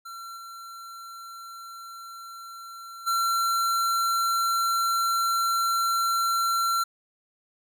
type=tone with level steps; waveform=square; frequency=1360 Hz; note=F6; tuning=46 cents flat; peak=-38 / -40 / -23 dBFS; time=0.05-6.84 s; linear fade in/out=10 ms; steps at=0.36 / 3.06 s; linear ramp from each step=20 ms; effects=none